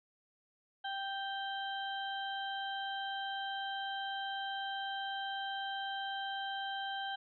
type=harmonic tone; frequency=784 Hz; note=G5; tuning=in tune; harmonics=1 / 2 / 4 / 5; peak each=-39 / -42 / -43 / -52 dBFS; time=0.84-7.16 s; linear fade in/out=10 ms; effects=none